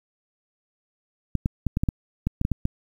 clicks, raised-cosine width 5 ms, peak -10 dBFS, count 11, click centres 1.353 / 1.459 / 1.667 / 1.771 / 1.835 / 1.888 / 2.27 / 2.414 / 2.451 / 2.517 / 2.654 s, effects 8-bit

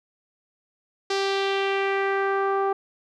sawtooth tone with low-pass filter sweep, 392 Hz, G4, in tune, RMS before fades -24 dBFS, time 1.1-2.73 s, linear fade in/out 5 ms, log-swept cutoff 5100 to 1000 Hz, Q 2.1, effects none

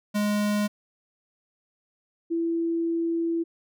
square / sine tone pair in turn, 207.7 / 333.5 Hz, G#3 / E4, 0 / +20 cents, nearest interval minor sixth, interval 820 cents, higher second, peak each -23 dBFS, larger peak neither, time 0.14-0.68 / 2.3-3.44 s, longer second, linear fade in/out 20 ms, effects none

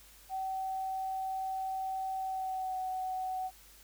sine tone with pitch glide, 763 to 748.6 Hz, G5 to F#5, -47 to +20 cents, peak -33 dBFS, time 0.29-3.51 s, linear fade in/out 50 ms, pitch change -33 cents, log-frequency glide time 2.21-2.81 s, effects added 50 Hz sine -61 dBFS peak until 3.83 s + white hiss -58 dBFS RMS until 3.83 s

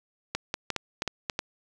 clicks, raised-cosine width 0.2 ms, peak -11 dBFS, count 8, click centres 0.35 / 0.541 / 0.703 / 0.763 / 1.021 / 1.077 / 1.298 / 1.391 s, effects none

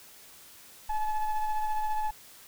triangle ring-modulated tone, 432.3 Hz, A4, 31 cents flat, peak -21 dBFS, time 0.89-2.11 s, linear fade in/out 10 ms, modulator 425 Hz, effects white hiss -52 dBFS RMS until 2.47 s

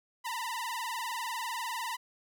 sawtooth tone with vibrato, 952 Hz, A#5, 36 cents sharp, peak -30 dBFS, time 0.24-1.97 s, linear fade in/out 20 ms, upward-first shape sine, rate 20 Hz, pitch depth 110 cents each way, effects none

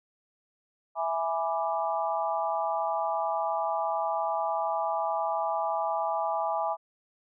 sine chord, E dominant seventh, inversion none, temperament equal, 659.3 / 830.6 / 987.8 / 1174.7 Hz, E5 / G#5 / B5 / D6, 0 / 0 / 0 / 0 cents, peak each -31 / -30 / -34 / -34 dBFS, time 0.95-6.77 s, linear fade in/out 50 ms, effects none

